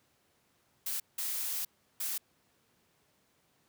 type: noise bursts at uneven times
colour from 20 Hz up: blue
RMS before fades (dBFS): -35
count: 3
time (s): 0.86-1 / 1.18-1.65 / 2-2.18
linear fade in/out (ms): 5
effects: pink hiss -71 dBFS RMS until 3.68 s + high-pass 100 Hz 12 dB/octave